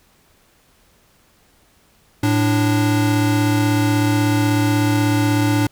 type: tone pair together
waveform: square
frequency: 110 / 293.7 Hz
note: A2 / D4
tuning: 0 / 0 cents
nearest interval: octave + perfect fourth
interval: 1700 cents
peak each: -18 / -18 dBFS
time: 2.23-5.67 s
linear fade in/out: 5 ms
effects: pink hiss -56 dBFS RMS until 5.71 s